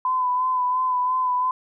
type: tone with vibrato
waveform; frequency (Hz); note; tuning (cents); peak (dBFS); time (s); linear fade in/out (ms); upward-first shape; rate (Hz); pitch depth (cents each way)
sine; 1009; B5; +37; -19; 0.05-1.51; 2; sine; 2.9; 29
effects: none